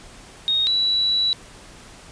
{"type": "tone pair in turn", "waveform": "sine", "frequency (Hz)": [3729, 3931], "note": ["A#7", "B7"], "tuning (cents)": [0, -9], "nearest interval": "minor second", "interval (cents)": 91, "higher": "second", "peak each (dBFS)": -17, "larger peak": "neither", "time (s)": [[0.48, 0.67], [0.67, 1.33]], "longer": "second", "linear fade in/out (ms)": 0, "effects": ["pink hiss -44 dBFS RMS until 2.11 s", "resampled to 22050 Hz"]}